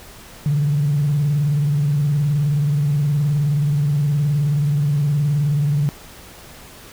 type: tone with vibrato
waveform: sine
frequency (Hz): 145.4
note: D3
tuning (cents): -17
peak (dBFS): -14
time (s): 0.46-5.89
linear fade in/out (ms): 0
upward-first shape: square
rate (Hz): 19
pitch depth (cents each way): 70
effects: tanh soft clip ceiling -10 dBFS + pink hiss -41 dBFS RMS until 6.92 s